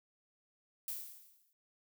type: noise with exponential decay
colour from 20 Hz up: violet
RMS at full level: -38 dBFS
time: 0.88-1.53 s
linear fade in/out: 2 ms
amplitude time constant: 140 ms
effects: none